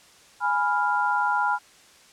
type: chord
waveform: sine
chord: F diminished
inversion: first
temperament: equal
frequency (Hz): 830.6 / 987.8 / 1396.9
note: Ab5 / Cb6 / F6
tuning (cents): 0 / 0 / 0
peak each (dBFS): -25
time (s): 0.4-1.59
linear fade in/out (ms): 50
effects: white hiss -53 dBFS RMS until 2.12 s + low-pass 8000 Hz 12 dB/octave